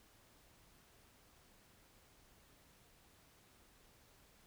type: silence
effects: pink hiss -67 dBFS RMS until 4.46 s